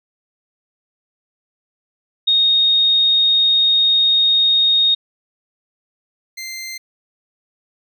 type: tone pair in turn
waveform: sine / 20% pulse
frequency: 3718 / 2085 Hz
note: A#7 / C7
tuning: -5 / -7 cents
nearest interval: minor seventh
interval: 1002 cents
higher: first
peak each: -11 / -22 dBFS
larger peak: first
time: 2.27-4.95 / 6.37-6.78 s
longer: first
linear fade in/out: 10 ms
effects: none